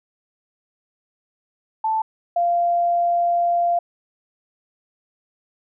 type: tone pair in turn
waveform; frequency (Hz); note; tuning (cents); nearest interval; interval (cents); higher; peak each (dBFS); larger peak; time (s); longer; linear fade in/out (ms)
sine; 880 / 693; A5 / F5; 0 / -14; major third; 414; first; -18 / -16; second; 1.84-2.02 / 2.36-3.79; second; 5
effects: none